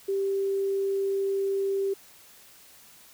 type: tone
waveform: sine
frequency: 392 Hz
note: G4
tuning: in tune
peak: -24 dBFS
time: 0.08-1.94 s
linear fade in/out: 10 ms
effects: white hiss -53 dBFS RMS until 3.13 s